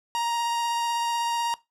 45% pulse tone with vibrato, 938 Hz, A#5, 11 cents sharp, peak -24 dBFS, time 0.15-1.54 s, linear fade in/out 0 ms, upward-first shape triangle, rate 16 Hz, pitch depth 12 cents each way, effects noise-tail reverb RT60 0.2 s tail -19 dB re dry + low-pass 10000 Hz 12 dB/octave

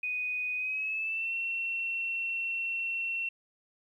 sine tone with pitch glide, 2489 to 2714 Hz, D#7 to E7, 0 to +50 cents, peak -30 dBFS, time 0.03-3.29 s, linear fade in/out 5 ms, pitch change +150 cents, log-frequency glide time 0.56-1.34 s, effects 11-bit

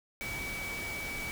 sine tone in noise, 2280 Hz, C#7, 48 cents sharp, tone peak -37 dBFS, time 0.21-1.31 s, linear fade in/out 0 ms, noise pink, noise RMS -41 dBFS, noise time 0.21-1.31 s, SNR +1 dB, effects none

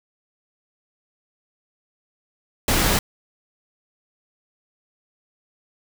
pink noise, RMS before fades -19 dBFS, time 2.68-2.99 s, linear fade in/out 2 ms, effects none

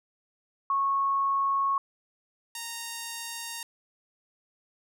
sine / 5% pulse tone pair in turn, 1100 / 927 Hz, C#6 / A#5, -14 / -10 cents, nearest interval minor third, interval 296 cents, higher first, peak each -23 dBFS, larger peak neither, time 0.7-1.78 / 2.55-3.63 s, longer neither, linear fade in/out 2 ms, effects none

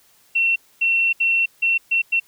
sine tone bursts at uneven times, 2713 Hz, E7, 49 cents sharp, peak -15 dBFS, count 6, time 0.35-0.56 / 0.81-1.13 / 1.2-1.46 / 1.62-1.78 / 1.91-2.02 / 2.12-2.2 s, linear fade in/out 10 ms, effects white hiss -56 dBFS RMS until 2.27 s

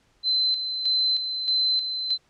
sine tone with tremolo, 4064 Hz, B7, 49 cents sharp, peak -19 dBFS, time 0.23-2.18 s, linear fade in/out 50 ms, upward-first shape square, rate 1.6 Hz, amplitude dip 55%, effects pink hiss -64 dBFS RMS until 2.29 s + low-pass 7000 Hz 12 dB/octave

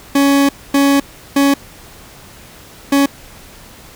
40% pulse tone bursts at uneven times, 279.2 Hz, C#4, 13 cents sharp, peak -8 dBFS, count 4, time 0.15-0.49 / 0.74-1 / 1.36-1.54 / 2.92-3.06 s, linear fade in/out 5 ms, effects pink hiss -39 dBFS RMS until 3.95 s

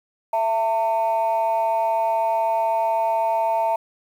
sine tone pair together, 666 / 902 Hz, E5 / A5, +18 / +43 cents, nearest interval perfect fourth, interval 525 cents, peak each -20 / -19 dBFS, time 0.33-3.76 s, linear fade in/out 5 ms, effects tanh soft clip ceiling -14 dBFS + 8-bit

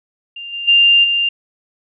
sine tone with level steps, 2794 Hz, F7, in tune, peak -27 / -22 / -7 / -13 dBFS, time 0.36-1.29 s, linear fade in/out 5 ms, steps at 0.52 / 0.67 / 1.03 s, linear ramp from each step 20 ms, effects none

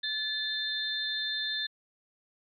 sine tone cluster, 1735 / 3597 / 4142 Hz, A6 / A7 / C8, -25 / +37 / -18 cents, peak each -35 / -32 / -36 dBFS, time 0.03-1.67 s, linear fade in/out 10 ms, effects MP3 64 kbps

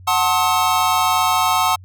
square chord, F# diminished seventh, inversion none, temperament just, 740 / 888 / 1065.6 / 1278.7 Hz, F#5 / A5 / C6 / Eb6, 0 / +16 / +31 / +47 cents, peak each -21 dBFS, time 0.07-1.76 s, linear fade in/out 10 ms, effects added 92 Hz sine -38 dBFS peak until 1.84 s

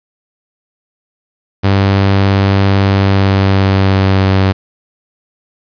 sawtooth tone with pitch glide, 98.1 to 95.86 Hz, G2 to G2, +2 to -38 cents, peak -4 dBFS, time 1.63-4.53 s, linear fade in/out 20 ms, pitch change -40 cents, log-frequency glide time 2.86-4.34 s, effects resampled to 11025 Hz + 7-bit

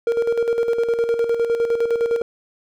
triangle tone with tremolo, 466.2 Hz, A#4, in tune, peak -13 dBFS, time 0.07-2.22 s, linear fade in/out 2 ms, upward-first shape square, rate 9.8 Hz, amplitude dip 55%, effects none

